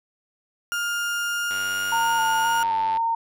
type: tone with pitch glide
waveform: 35% pulse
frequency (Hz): 1410 to 1429.7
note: F6 to F6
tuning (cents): +16 to +40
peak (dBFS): -22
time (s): 0.72-2.63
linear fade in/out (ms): 0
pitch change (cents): +24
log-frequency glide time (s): 1.28-2.33
type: click train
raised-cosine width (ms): 0.3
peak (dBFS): -21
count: 141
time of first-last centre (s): 1.51-2.971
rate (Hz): 95.8
type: tone with vibrato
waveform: sine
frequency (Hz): 905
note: A5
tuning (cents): +48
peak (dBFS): -20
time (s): 1.92-3.15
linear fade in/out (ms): 5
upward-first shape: square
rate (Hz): 1.9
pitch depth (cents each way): 21
effects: none